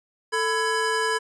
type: tone cluster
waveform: square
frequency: 442.8 / 1001 / 1672 Hz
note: A4 / B5 / G#6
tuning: +11 / +23 / +11 cents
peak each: -27 dBFS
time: 0.32-1.19 s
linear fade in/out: 20 ms
effects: resampled to 24000 Hz